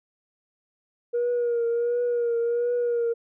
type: tone with vibrato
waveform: sine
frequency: 475.5 Hz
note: A#4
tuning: 34 cents sharp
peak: -20 dBFS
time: 1.13-3.14 s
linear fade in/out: 20 ms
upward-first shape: triangle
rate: 1.4 Hz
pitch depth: 41 cents each way
effects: tanh soft clip ceiling -19 dBFS